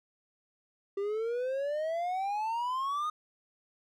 triangle exponential sweep, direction up, 392 to 1248 Hz, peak -28 dBFS, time 0.97-3.1 s, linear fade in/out 5 ms, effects none

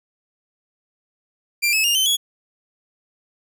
sawtooth tone with pitch steps, 2373 / 2588 / 2822 / 3077 / 3356 Hz, D7 / E7 / F7 / G7 / G#7, +17 / -32 / +17 / -33 / +17 cents, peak -13 dBFS, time 1.62-2.17 s, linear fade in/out 20 ms, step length 110 ms, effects none

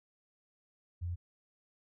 sine tone, 87.31 Hz, F2, in tune, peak -34 dBFS, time 1.01-1.16 s, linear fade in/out 20 ms, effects none

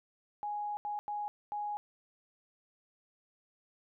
sine tone bursts at uneven times, 830.6 Hz, G#5, in tune, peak -34 dBFS, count 4, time 0.43-0.77 / 0.85-0.99 / 1.08-1.28 / 1.52-1.77 s, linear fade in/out 0 ms, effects none

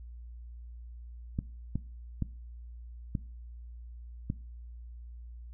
clicks, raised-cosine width 5 ms, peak -18 dBFS, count 5, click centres 1.389 / 1.756 / 2.223 / 3.152 / 4.301 s, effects noise-tail reverb RT60 0.4 s tail -20 dB re dry + added 59 Hz sine -43 dBFS peak until 5.53 s

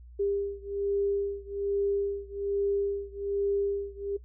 sine beating tone pair, 400 / 401.2 Hz, G4 / G4, +35 / +40 cents, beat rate 1.2 Hz, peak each -30 / -31 dBFS, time 0.19-4.17 s, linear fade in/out 10 ms, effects noise-tail reverb RT60 0.1 s tail -17 dB re dry + added 60 Hz sine -46 dBFS peak until 4.24 s

